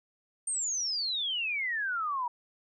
sine exponential sweep, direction down, 8870 to 940 Hz, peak -29 dBFS, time 0.47-2.28 s, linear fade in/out 5 ms, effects none

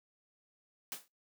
white noise with exponential decay, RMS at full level -37 dBFS, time 0.92-1.08 s, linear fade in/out 0 ms, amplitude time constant 34 ms, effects noise-tail reverb RT60 0.2 s tail -24 dB re dry + high-pass 200 Hz 12 dB/octave

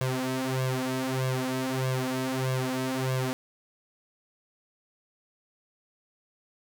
sawtooth tone with flanger, 130 Hz, C3, 11 cents flat, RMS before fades -29 dBFS, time 0.01-3.33 s, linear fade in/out 0 ms, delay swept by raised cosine 1.8 to 4.6 ms, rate 1.6 Hz, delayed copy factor +0.95, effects none

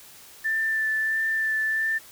sine tone with vibrato, 1769 Hz, A6, 9 cents sharp, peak -22 dBFS, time 0.44-1.99 s, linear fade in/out 20 ms, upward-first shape sine, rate 1.5 Hz, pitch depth 14 cents each way, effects white hiss -48 dBFS RMS until 2.11 s

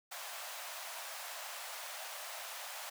pink high-pass noise, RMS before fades -45 dBFS, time 0.11-2.9 s, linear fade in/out 10 ms, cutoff 590 Hz, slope 48 dB/octave, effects none

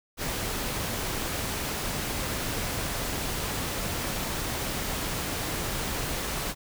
pink noise, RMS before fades -31 dBFS, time 0.17-6.55 s, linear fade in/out 50 ms, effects none

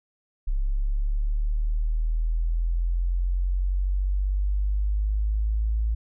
sine linear sweep, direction up, 33.61 to 54.9 Hz, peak -21 dBFS, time 0.47-5.95 s, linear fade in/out 10 ms, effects none

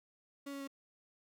35% pulse tone with pitch steps, 280.5 / 277.8 / 275 Hz, C#4 / C#4 / C#4, +21 / +4 / -14 cents, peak -40 dBFS, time 0.46-0.676 s, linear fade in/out 10 ms, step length 72 ms, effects none

